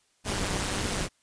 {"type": "noise with amplitude modulation", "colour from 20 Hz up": "pink", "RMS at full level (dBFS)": -26, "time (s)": [0.24, 1.09], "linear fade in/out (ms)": 50, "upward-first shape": "sine", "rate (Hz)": 201, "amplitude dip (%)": 80, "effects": ["white hiss -68 dBFS RMS until 1.22 s", "resampled to 22050 Hz"]}